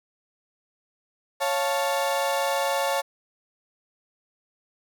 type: chord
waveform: 35% pulse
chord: Db augmented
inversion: none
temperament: equal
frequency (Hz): 554.4 / 698.5 / 880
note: Db5 / F5 / A5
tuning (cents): 0 / 0 / 0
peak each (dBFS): -24 / -28 / -26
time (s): 1.4-3.02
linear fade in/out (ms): 20
effects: none